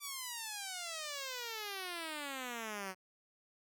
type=exponential sweep; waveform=5% pulse; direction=down; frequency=1174.7 to 183.5 Hz; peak=-29 dBFS; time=0-2.95 s; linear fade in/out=50 ms; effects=none